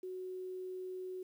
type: tone with quantisation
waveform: sine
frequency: 370 Hz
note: F#4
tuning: in tune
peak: -40 dBFS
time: 0.03-1.23 s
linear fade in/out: 5 ms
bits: 11
effects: none